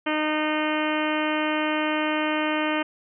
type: harmonic tone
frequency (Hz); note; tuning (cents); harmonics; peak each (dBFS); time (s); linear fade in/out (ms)
306.7; D#4; -25; 1 / 2 / 3 / 4 / 5 / 6 / 7 / 8 / 9 / 10; -26 / -29 / -31 / -32 / -33 / -34 / -34 / -35 / -36 / -36; 0.06-2.83; 10
effects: none